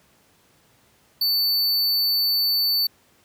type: tone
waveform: square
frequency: 4500 Hz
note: C#8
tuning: 25 cents sharp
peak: -19 dBFS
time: 1.21-2.87 s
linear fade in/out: 5 ms
effects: pink hiss -59 dBFS RMS until 3.24 s + high-pass 80 Hz 12 dB/octave